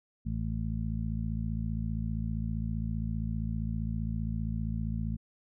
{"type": "harmonic tone", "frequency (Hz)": 55.2, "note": "A1", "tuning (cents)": 6, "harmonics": [1, 2, 3, 4], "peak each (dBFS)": [-34, -35, -37, -37], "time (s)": [0.25, 5.17], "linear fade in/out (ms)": 20, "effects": []}